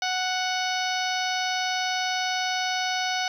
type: harmonic tone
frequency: 740 Hz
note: F#5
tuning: in tune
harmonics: 1 / 2 / 3 / 4 / 5 / 6 / 7 / 8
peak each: -28 / -31 / -33 / -34 / -35 / -36 / -36 / -37 dBFS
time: 0.02-3.28 s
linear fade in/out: 2 ms
effects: 9-bit